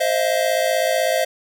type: tone cluster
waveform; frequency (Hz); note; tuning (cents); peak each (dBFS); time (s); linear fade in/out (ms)
square; 524 / 631 / 687; C5 / D#5 / F5; +2 / +24 / -29; -23 / -21 / -23; 0-1.25; 10
effects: none